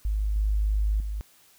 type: tone with level steps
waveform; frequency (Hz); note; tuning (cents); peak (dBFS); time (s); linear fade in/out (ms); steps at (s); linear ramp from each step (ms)
sine; 51.91; G#1; 0; -23 / -21 / -28; 0.05-1.21; 0; 0.36 / 1; 2
effects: white hiss -58 dBFS RMS until 1.58 s